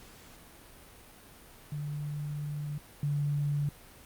sine tone pair in turn, 147.2 / 145.01 Hz, D3 / D3, +4 / -22 cents, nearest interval unison, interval 26 cents, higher first, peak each -33 / -27 dBFS, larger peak second, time 1.72-2.78 / 3.03-3.69 s, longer first, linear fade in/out 2 ms, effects pink hiss -53 dBFS RMS until 4.05 s + Opus 48 kbps

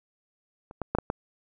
clicks, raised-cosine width 1 ms, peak -29 / -16 / -11 / -11 / -13 dBFS, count 5, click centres 0.711 / 0.817 / 0.95 / 0.986 / 1.101 s, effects none

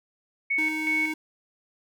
sine tone with tremolo, 2217 Hz, C#7, in tune, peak -22 dBFS, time 0.5-1.13 s, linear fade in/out 10 ms, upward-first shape square, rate 2.7 Hz, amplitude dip 55%
square tone, 311.1 Hz, D#4, in tune, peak -31 dBFS, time 0.58-1.14 s, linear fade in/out 5 ms
effects none

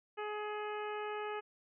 harmonic tone, 420.9 Hz, G#4, 23 cents sharp, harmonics 1 / 2 / 3 / 4 / 5 / 6 / 7, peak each -40 / -43 / -45 / -49 / -53 / -51 / -55 dBFS, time 0.17-1.41 s, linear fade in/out 20 ms, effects none

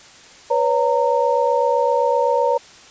sine tone cluster, 493.2 / 561 / 922 Hz, B4 / C#5 / A#5, -2 / +21 / -19 cents, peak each -19 dBFS, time 0.5-2.58 s, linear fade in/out 10 ms, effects white hiss -44 dBFS RMS until 2.9 s + resampled to 16000 Hz

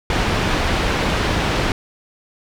pink low-pass noise, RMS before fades -19 dBFS, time 0.1-1.72 s, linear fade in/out 2 ms, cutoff 3700 Hz, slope 12 dB/octave, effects none

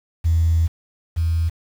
sine tone pair in turn, 82.41 / 82.7 Hz, E2 / E2, 0 / +6 cents, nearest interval unison, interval 6 cents, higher second, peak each -13 / -16 dBFS, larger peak first, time 0.24-0.68 / 1.16-1.5 s, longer first, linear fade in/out 20 ms, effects tanh soft clip ceiling -9 dBFS + 7-bit

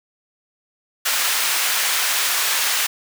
pink high-pass noise, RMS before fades -20 dBFS, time 1.05-2.87 s, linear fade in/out 10 ms, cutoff 1400 Hz, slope 12 dB/octave, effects none

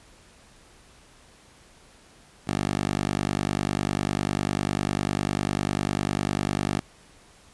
10% pulse tone with high-pass filter, 50 Hz, G1, 35 cents sharp, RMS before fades -27 dBFS, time 2.47-6.8 s, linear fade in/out 10 ms, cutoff 120 Hz, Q 0.63, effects pink hiss -54 dBFS RMS until 7.53 s + resampled to 24000 Hz

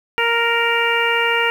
harmonic tone, 466.2 Hz, A#4, in tune, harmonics 1 / 2 / 3 / 4 / 5 / 6, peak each -22 / -22 / -22 / -22 / -22 / -22 dBFS, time 0.18-1.5 s, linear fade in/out 0 ms, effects 7-bit

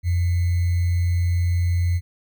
sine tone with sample-and-hold, 87.31 Hz, F2, in tune, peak -17 dBFS, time 0.03-2.01 s, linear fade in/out 50 ms, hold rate 2100 Hz, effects none

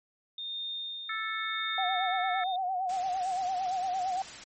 sine tone with tremolo, 3647 Hz, A#7, 39 cents flat, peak -33 dBFS, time 0.38-2.56 s, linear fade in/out 2 ms, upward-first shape sine, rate 0.89 Hz, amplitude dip 55%
harmonic tone, 440 Hz, A4, in tune, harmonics 3 / 4 / 5, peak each -35 / -36 / -37 dBFS, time 1.09-2.44 s, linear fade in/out 5 ms
sine tone with vibrato, 744 Hz, F#5, 9 cents sharp, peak -28 dBFS, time 1.78-4.22 s, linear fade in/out 2 ms, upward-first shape sine, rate 8.8 Hz, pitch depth 70 cents each way
white noise, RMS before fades -44 dBFS, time 2.89-4.44 s, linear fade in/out 5 ms
effects MP3 32 kbps

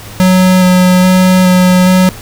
square tone with vibrato, 183.6 Hz, F#3, 13 cents flat, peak -5 dBFS, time 0.2-2.09 s, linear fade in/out 0 ms, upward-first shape square, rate 1.2 Hz, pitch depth 11 cents each way, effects added 106 Hz sine -30 dBFS peak until 2.21 s + pink hiss -30 dBFS RMS until 2.21 s

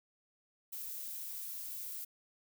violet noise, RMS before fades -43 dBFS, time 0.72-2.05 s, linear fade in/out 10 ms, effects none

